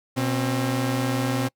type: tone pair together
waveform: sawtooth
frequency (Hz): 123.47 / 266.7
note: B2 / C4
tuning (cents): 0 / +33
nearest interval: octave + minor second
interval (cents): 1333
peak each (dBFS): -21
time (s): 0.16-1.49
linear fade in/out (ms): 20
effects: noise-tail reverb RT60 0.1 s tail -26 dB re dry